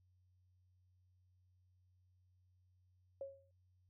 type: tone with exponential decay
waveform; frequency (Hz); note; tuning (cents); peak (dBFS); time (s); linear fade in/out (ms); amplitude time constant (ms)
sine; 548; C#5; -20; -40; 3.21-3.51; 2; 64
effects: added 91 Hz sine -70 dBFS peak until 3.89 s